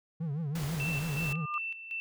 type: tone with vibrato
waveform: triangle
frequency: 152.7 Hz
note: D#3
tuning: 32 cents flat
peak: -29 dBFS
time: 0.2-1.46 s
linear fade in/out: 10 ms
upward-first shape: triangle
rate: 6.1 Hz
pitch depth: 210 cents each way
type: noise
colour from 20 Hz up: pink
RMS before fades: -41 dBFS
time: 0.55-1.33 s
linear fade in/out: 5 ms
type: tone with tremolo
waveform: sine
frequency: 2674 Hz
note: E7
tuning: 24 cents sharp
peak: -33 dBFS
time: 0.8-2 s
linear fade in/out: 0 ms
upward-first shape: square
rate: 2.7 Hz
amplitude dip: 65%
type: tone with exponential growth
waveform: sine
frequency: 1200 Hz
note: D6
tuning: 37 cents sharp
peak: -29 dBFS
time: 0.98-1.58 s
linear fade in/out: 2 ms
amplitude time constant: 130 ms
effects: none